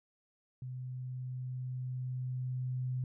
sine tone with level ramp, 127.3 Hz, C3, 47 cents flat, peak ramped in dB -39 to -32 dBFS, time 0.62-3.04 s, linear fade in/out 2 ms, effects none

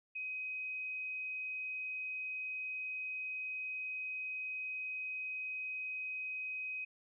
sine tone, 2521 Hz, D#7, 22 cents sharp, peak -38 dBFS, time 0.15-6.85 s, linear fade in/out 10 ms, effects none

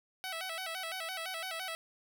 10% pulse tone with vibrato, 702 Hz, F5, 9 cents sharp, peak -29 dBFS, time 0.24-1.75 s, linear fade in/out 0 ms, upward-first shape square, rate 5.9 Hz, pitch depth 120 cents each way, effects none

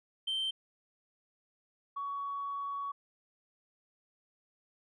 sine tone pair in turn, 3121 / 1122.7 Hz, G7 / C#6, -8 / +22 cents, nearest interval octave + tritone, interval 1770 cents, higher first, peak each -29 / -34 dBFS, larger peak first, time 0.27-0.51 / 1.96-2.92 s, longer second, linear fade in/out 10 ms, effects tanh soft clip ceiling -29 dBFS

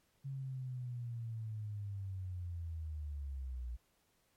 sine linear sweep, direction down, 137.6 to 58.27 Hz, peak -39 dBFS, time 0.24-3.77 s, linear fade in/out 20 ms, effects pink hiss -75 dBFS RMS until 4.36 s + MP3 64 kbps

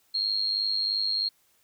sine tone with amplitude modulation, 4252 Hz, C8, 27 cents sharp, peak -21 dBFS, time 0.14-1.29 s, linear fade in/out 10 ms, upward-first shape sine, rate 103 Hz, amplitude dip 75%, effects white hiss -66 dBFS RMS until 1.63 s

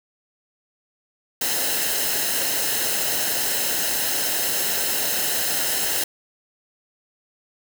white noise with comb filter, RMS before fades -23 dBFS, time 1.41-6.04 s, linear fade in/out 5 ms, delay 0.86 ms, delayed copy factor -0.6, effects none

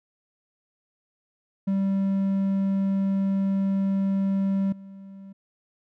triangle tone with level steps, 194.8 Hz, G3, 11 cents flat, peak -19 / -38 dBFS, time 1.67-5.33 s, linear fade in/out 10 ms, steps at 4.72 s, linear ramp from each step 5 ms, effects none

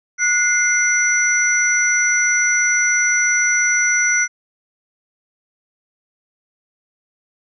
sine tone cluster, 1456 / 2093 / 5910 Hz, F#6 / C7 / F#8, -28 / 0 / -3 cents, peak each -18 dBFS, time 0.18-4.28 s, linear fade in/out 50 ms, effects none

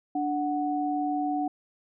sine tone pair together, 293.7 / 740.1 Hz, D4 / F#5, 0 / 0 cents, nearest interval octave + major third, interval 1600 cents, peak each -28 dBFS, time 0.15-1.48 s, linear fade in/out 5 ms, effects none

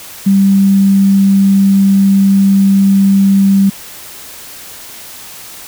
sine tone, 196 Hz, G3, in tune, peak -5 dBFS, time 0.26-3.7 s, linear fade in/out 10 ms, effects white hiss -31 dBFS RMS until 5.67 s

